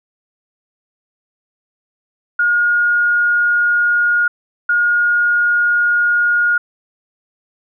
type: tone pair in turn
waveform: sine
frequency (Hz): 1431 / 1431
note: F6 / F6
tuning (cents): +42 / +42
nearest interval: unison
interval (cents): 0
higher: neither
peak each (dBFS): -11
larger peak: neither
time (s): 2.39-4.28 / 4.69-6.58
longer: neither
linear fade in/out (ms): 5
effects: none